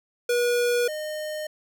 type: tone pair in turn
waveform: square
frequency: 483.2 / 612.2 Hz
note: B4 / D#5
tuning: -38 / -28 cents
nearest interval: major third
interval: 410 cents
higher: second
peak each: -21 / -30 dBFS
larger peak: first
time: 0.29-0.88 / 0.88-1.47 s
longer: neither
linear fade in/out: 5 ms
effects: none